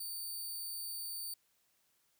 5% pulse tone, 4582 Hz, D8, 44 cents flat, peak -33 dBFS, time 0-1.34 s, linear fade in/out 5 ms, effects white hiss -75 dBFS RMS until 2.19 s

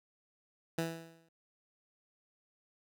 15% pulse tone with exponential decay, 164.81 Hz, E3, in tune, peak -24 dBFS, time 0.78-1.29 s, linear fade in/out 5 ms, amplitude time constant 110 ms, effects none

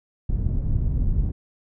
pink low-pass noise, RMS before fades -22 dBFS, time 0.29-1.32 s, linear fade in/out 10 ms, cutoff 120 Hz, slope 12 dB/octave, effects none

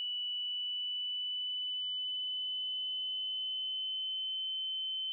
sine tone with pitch glide, 2960 to 3066 Hz, F#7 to G7, 0 to -39 cents, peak -34 dBFS, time 0-5.12 s, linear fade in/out 0 ms, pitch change +61 cents, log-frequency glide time 0.29-4.49 s, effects none

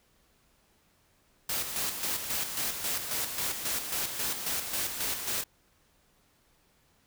white noise with tremolo, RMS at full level -31 dBFS, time 1.49-5.44 s, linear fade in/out 5 ms, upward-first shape square, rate 3.7 Hz, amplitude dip 50%, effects pink hiss -67 dBFS RMS until 7.06 s

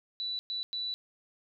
sine tone bursts at uneven times, 3959 Hz, B7, 3 cents sharp, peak -32 dBFS, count 3, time 0.2-0.39 / 0.5-0.63 / 0.73-0.94 s, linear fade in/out 0 ms, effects none

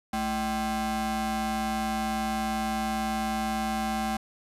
40% pulse ring-modulated tone, 277.2 Hz, C#4, in tune, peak -23 dBFS, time 0.13-4.17 s, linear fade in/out 5 ms, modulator 495 Hz, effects resampled to 32000 Hz

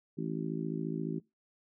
harmonic tone, 54.4 Hz, A1, 19 cents flat, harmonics 3 / 4 / 5 / 6 / 7, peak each -37 / -40 / -39 / -40 / -41 dBFS, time 0.17-1.2 s, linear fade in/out 20 ms, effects noise-tail reverb RT60 0.2 s tail -21 dB re dry

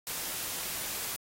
white noise, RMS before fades -36 dBFS, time 0.07-1.16 s, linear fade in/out 0 ms, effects AAC 48 kbps

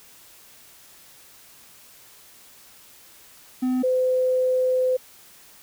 triangle / sine tone pair in turn, 254.6 / 510.7 Hz, C4 / C5, -47 / -42 cents, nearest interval octave, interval 1205 cents, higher second, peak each -18 dBFS, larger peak neither, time 3.62-3.83 / 3.83-4.97 s, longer second, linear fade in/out 10 ms, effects white hiss -50 dBFS RMS until 5.62 s

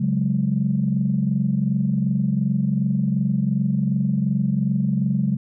sine chord, C# suspended fourth, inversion none, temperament equal, 138.59 / 185 / 207.7 Hz, C#3 / F#3 / G#3, 0 / 0 / 0 cents, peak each -22 dBFS, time 0-5.37 s, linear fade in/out 10 ms, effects tanh soft clip ceiling -8 dBFS

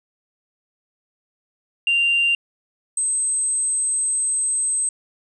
sine tone pair in turn, 2781 / 8243 Hz, F7 / C9, -8 / -27 cents, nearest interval octave + perfect fifth, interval 1881 cents, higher second, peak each -14 / -18 dBFS, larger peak first, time 1.87-2.35 / 2.97-4.89 s, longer second, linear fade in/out 2 ms, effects tanh soft clip ceiling -12 dBFS

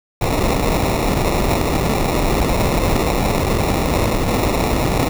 pink noise with sample-and-hold, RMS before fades -17 dBFS, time 0.21-5.09 s, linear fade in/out 5 ms, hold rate 1575 Hz, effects none

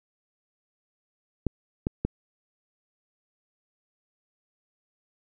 clicks, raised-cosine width 3 ms, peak -12 dBFS, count 3, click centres 1.467 / 1.869 / 2.05 s, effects none

